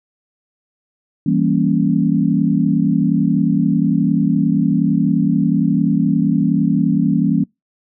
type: chord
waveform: sine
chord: E diminished seventh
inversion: none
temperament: equal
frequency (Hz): 164.81 / 196 / 233.1 / 277.2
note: E3 / G3 / Bb3 / Db4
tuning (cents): 0 / 0 / 0 / 0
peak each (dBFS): -18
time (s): 1.26-7.44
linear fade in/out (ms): 5
effects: noise-tail reverb RT60 0.2 s tail -26 dB re dry